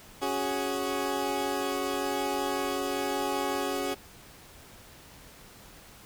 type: chord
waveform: 20% pulse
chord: C# suspended fourth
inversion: none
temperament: equal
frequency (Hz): 277.2 / 370 / 415.3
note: C#4 / F#4 / G#4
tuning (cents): 0 / 0 / 0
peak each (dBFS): -28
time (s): 0.21-3.95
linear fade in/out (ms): 20
effects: pink hiss -51 dBFS RMS until 6.05 s